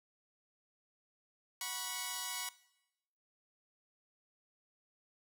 5% pulse chord, F# suspended fourth, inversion none, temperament equal with one note detuned, 740 / 975.3 / 1108.7 Hz, F#5 / B5 / C#6, 0 / -22 / 0 cents, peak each -35 / -29 / -31 dBFS, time 1.61-2.49 s, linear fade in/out 2 ms, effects noise-tail reverb RT60 0.9 s tail -20 dB re dry

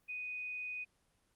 sine tone, 2489 Hz, D#7, in tune, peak -39 dBFS, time 0.08-0.85 s, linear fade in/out 20 ms, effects pink hiss -75 dBFS RMS until 1.35 s + Opus 24 kbps

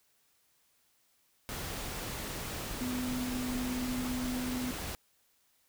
sine tone in noise, 250.7 Hz, B3, 26 cents sharp, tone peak -33 dBFS, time 2.81-4.71 s, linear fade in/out 0 ms, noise pink, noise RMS -39 dBFS, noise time 1.49-4.95 s, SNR +3 dB, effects white hiss -71 dBFS RMS until 5.68 s

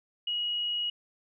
sine tone, 2900 Hz, F#7, 35 cents flat, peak -28 dBFS, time 0.27-0.9 s, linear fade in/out 5 ms, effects none

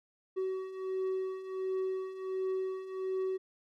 triangle beating tone pair, 376.5 / 377.9 Hz, F#4 / F#4, +30 / +37 cents, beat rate 1.4 Hz, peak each -37 / -32 dBFS, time 0.36-3.38 s, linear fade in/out 20 ms, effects none

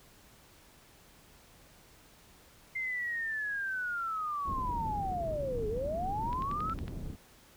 sine linear two-way sweep, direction down then up, 2100 to 415.3 to 1348 Hz, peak -32 dBFS, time 2.75-6.74 s, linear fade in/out 10 ms, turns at 5.68 s
pink low-pass noise, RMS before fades -39 dBFS, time 4.44-7.17 s, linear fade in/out 50 ms, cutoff 280 Hz, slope 12 dB/octave
click train, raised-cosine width 0.3 ms, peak -29 dBFS, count 7, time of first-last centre 6.33-6.88 s, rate 10.9 Hz
effects pink hiss -59 dBFS RMS until 7.56 s

